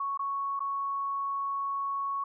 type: tone with dropouts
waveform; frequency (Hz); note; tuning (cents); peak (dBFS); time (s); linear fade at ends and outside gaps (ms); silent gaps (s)
sine; 1108.7; C#6; 0; -29; 0-2.24; 5; 0.175-0.192 / 0.594-0.603
effects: none